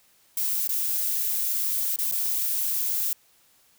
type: noise with dropouts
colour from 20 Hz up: violet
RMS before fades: -26 dBFS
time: 0.37-3.13 s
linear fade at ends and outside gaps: 2 ms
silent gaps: 0.675-0.691 / 1.961-1.987 / 2.114-2.122 s
effects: white hiss -61 dBFS RMS until 3.78 s